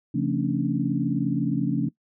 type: tone cluster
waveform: sine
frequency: 137.8 / 172.4 / 223.9 / 272.7 / 292.1 Hz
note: C#3 / F3 / A3 / C#4 / D4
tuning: -10 / -22 / +30 / -28 / -9 cents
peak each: -28 dBFS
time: 0.14-1.89 s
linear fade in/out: 10 ms
effects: noise-tail reverb RT60 0.1 s tail -20 dB re dry